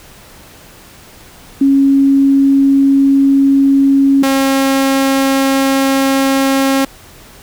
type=tone pair in turn; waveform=sine / sawtooth; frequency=274.8 / 270.5 Hz; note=C#4 / C#4; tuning=-15 / -42 cents; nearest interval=unison; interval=27 cents; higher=first; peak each=-6 dBFS; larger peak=neither; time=1.61-4.23 / 4.23-6.85 s; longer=neither; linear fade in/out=5 ms; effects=pink hiss -39 dBFS RMS until 7.42 s